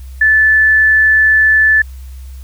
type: tone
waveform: sine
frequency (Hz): 1746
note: A6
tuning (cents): -14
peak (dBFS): -6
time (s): 0.21-1.82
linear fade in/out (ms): 5
effects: added 65 Hz sine -27 dBFS peak until 2.43 s + white hiss -47 dBFS RMS until 2.43 s